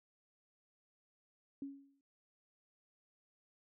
sine tone with exponential decay, 277.2 Hz, C#4, in tune, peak -38 dBFS, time 1.62-2.01 s, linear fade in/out 2 ms, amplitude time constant 84 ms, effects noise-tail reverb RT60 0.1 s tail -23 dB re dry

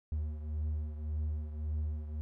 triangle beating tone pair, 75.8 / 77.6 Hz, D#2 / D#2, -45 / -4 cents, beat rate 1.8 Hz, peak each -32 / -39 dBFS, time 0.12-2.21 s, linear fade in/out 0 ms, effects none

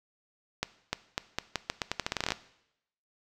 accelerating click train, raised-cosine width 0.2 ms, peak -11 dBFS, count 18, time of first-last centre 0.63-2.32 s, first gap 300 ms, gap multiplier 0.83, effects noise-tail reverb RT60 0.8 s tail -17 dB re dry

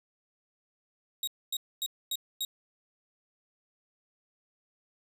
sawtooth tone bursts, 3791 Hz, A#7, 28 cents sharp, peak -27 dBFS, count 5, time 1.23-2.45 s, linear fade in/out 2 ms, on 44 ms, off 250 ms, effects none

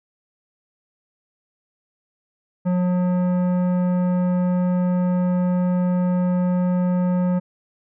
sine tone with tanh clipping, 180.1 Hz, F#3, 46 cents flat, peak -19 dBFS, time 2.65-7.4 s, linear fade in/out 20 ms, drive 13 dB, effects none

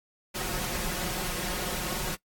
pink noise with comb filter, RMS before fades -32 dBFS, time 0.34-2.16 s, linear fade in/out 20 ms, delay 5.5 ms, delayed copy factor +0.9, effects noise-tail reverb RT60 0.1 s tail -20 dB re dry + AAC 64 kbps

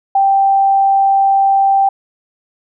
sine tone, 784 Hz, G5, in tune, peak -8 dBFS, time 0.15-1.89 s, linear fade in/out 5 ms, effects none

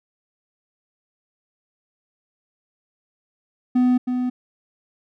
triangle tone with echo, 250 Hz, B3, 21 cents sharp, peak -12 dBFS, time 3.75-3.98 s, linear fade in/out 10 ms, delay 320 ms, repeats 1, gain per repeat -6 dB, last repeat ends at 4.3 s, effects none

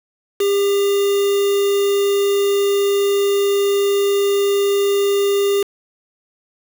triangle tone with quantisation, 400.6 Hz, G4, 38 cents sharp, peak -12 dBFS, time 0.4-5.63 s, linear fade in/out 5 ms, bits 4, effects none

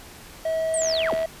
triangle tone with pitch glide, 644 to 648.5 Hz, E5 to E5, -41 to -28 cents, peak -20 dBFS, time 0.45-1.26 s, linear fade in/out 5 ms, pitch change +13 cents, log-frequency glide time 0.87-1.05 s
sine linear sweep, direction down, 8870 to 123.47 Hz, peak -25 dBFS, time 0.74-1.14 s, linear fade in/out 0 ms
click train, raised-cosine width 0.3 ms, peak -20 dBFS, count 32, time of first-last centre 0.82-1.231 s, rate 75.5 Hz
effects pink hiss -44 dBFS RMS until 1.4 s + resampled to 32000 Hz

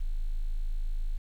sine tone, 26.88 Hz, A0, 39 cents flat, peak -26 dBFS, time 0-1.18 s, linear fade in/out 10 ms, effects tanh soft clip ceiling -22 dBFS + 10-bit

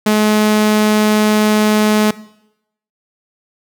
sawtooth tone, 213 Hz, G#3, 44 cents sharp, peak -6 dBFS, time 0.06-2.11 s, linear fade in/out 5 ms, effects noise-tail reverb RT60 0.8 s tail -19 dB re dry

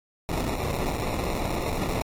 pink noise with sample-and-hold, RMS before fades -28 dBFS, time 0.29-2.02 s, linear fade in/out 0 ms, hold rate 1575 Hz, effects AAC 48 kbps

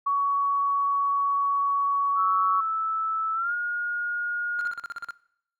sine tone, 1123 Hz, C#6, 22 cents sharp, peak -21 dBFS, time 0.06-2.61 s, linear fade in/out 10 ms
sine tone with pitch glide, 1313 to 1431.8 Hz, E6 to F6, -7 to +43 cents, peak -24 dBFS, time 2.15-4.75 s, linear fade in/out 50 ms, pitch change +150 cents, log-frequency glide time 3.34-3.53 s
triangle tone bursts, 1396.9 Hz, F6, in tune, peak -29 dBFS, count 9, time 4.59-5.107 s, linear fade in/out 0 ms, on 21 ms, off 41 ms
effects noise-tail reverb RT60 0.7 s tail -20 dB re dry

